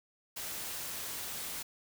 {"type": "noise", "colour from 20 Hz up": "white", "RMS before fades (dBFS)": -40, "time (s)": [0.36, 1.63], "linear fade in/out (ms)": 10, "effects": []}